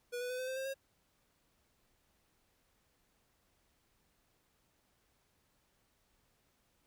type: tone with pitch steps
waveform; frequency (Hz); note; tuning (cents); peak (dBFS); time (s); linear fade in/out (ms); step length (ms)
square; 486 / 494.8 / 503.7 / 512.8 / 522.1 / 531.5 / 541.1; B4 / B4 / B4 / C5 / C5 / C5 / C#5; -28 / +3 / +34 / -35 / -4 / +27 / -42; -38; 0.12-0.743; 20; 89
effects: pink hiss -75 dBFS RMS until 6.86 s